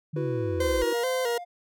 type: linear sweep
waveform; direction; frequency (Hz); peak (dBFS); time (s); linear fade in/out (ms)
sine; down; 155.56 to 47.54; -29; 0.13-0.84; 10
type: chord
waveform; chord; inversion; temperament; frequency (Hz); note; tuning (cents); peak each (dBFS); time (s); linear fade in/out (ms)
triangle; E suspended second; none; equal; 329.6 / 370 / 493.9; E4 / F#4 / B4; 0 / 0 / 0; -30; 0.16-0.93; 5
type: tone with vibrato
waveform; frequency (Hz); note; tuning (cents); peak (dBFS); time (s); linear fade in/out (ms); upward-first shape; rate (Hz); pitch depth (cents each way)
40% pulse; 493.9; B4; 0; -24; 0.6-1.38; 5; square; 2.3; 73
type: tone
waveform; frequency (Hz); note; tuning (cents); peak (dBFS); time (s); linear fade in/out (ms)
triangle; 704; F5; +14; -34; 0.93-1.45; 20
effects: none